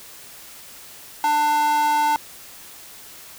square tone with high-pass filter, 297.6 Hz, D4, 23 cents sharp, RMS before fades -19 dBFS, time 1.24-2.16 s, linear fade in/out 0 ms, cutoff 790 Hz, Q 7.9, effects white hiss -42 dBFS RMS until 3.38 s

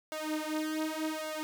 sawtooth tone with flanger, 311.1 Hz, D#4, in tune, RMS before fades -35 dBFS, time 0.12-1.43 s, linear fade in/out 0 ms, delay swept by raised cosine 1.4 to 7.1 ms, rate 0.87 Hz, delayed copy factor +1, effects none

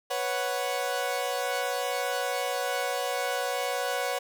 sawtooth chord, B suspended second, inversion none, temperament equal, 493.9 / 554.4 / 740 Hz, B4 / C#5 / F#5, 0 / 0 / 0 cents, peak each -29 / -28 / -28 dBFS, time 0.1-4.19 s, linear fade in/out 10 ms, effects none

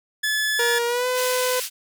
sawtooth tone, 1721 Hz, A6, 39 cents flat, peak -17 dBFS, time 0.23-0.79 s, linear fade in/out 10 ms
sawtooth tone with pitch glide, 472.9 to 503.9 Hz, A#4 to B4, +25 to +35 cents, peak -17 dBFS, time 0.59-1.6 s, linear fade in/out 5 ms, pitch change +110 cents, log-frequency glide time 0.86-1.07 s
white band-pass noise, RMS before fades -29 dBFS, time 1.14-1.7 s, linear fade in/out 50 ms, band 2200 to 12000 Hz, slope 12 dB/octave
effects none

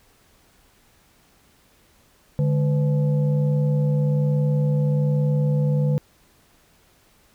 sine tone with frequency modulation, 146.9 Hz, D3, 1 cent sharp, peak -17 dBFS, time 2.39-5.98 s, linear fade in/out 0 ms, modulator 355 Hz, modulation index 0.54, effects pink hiss -58 dBFS RMS until 7.34 s

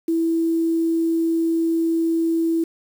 sine tone with quantisation, 329.6 Hz, E4, in tune, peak -17 dBFS, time 0.08-2.64 s, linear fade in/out 5 ms, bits 7, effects none

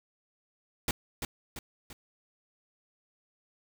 pink noise with echo, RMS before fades -29 dBFS, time 0.88-0.91 s, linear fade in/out 2 ms, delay 340 ms, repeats 3, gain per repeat -6 dB, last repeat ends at 1.93 s, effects none

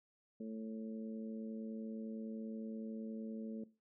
harmonic tone, 110.7 Hz, A2, 11 cents sharp, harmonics 2 / 3 / 4 / 5, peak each -43 / -54 / -50 / -55 dBFS, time 0.4-3.64 s, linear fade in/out 5 ms, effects noise-tail reverb RT60 0.3 s tail -18 dB re dry

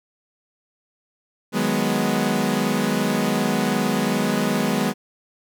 sawtooth chord, G# minor seventh, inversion second, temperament equal, 155.56 / 185 / 207.7 / 246.9 Hz, D#3 / F#3 / G#3 / B3, 0 / 0 / 0 / 0 cents, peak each -25 / -22 / -19 / -20 dBFS, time 1.52-4.94 s, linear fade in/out 50 ms, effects none

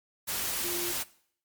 sine tone in noise, 349.2 Hz, F4, in tune, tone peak -35 dBFS, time 0.63-0.93 s, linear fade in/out 20 ms, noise white, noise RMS -32 dBFS, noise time 0.27-1.04 s, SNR -6 dB, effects noise-tail reverb RT60 0.6 s tail -20 dB re dry + MP3 96 kbps

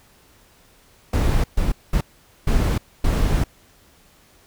brown noise bursts at uneven times, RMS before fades -18 dBFS, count 5, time 1.13-1.44 / 1.57-1.72 / 1.93-2.01 / 2.47-2.78 / 3.04-3.44 s, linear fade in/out 5 ms, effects pink hiss -54 dBFS RMS until 4.46 s

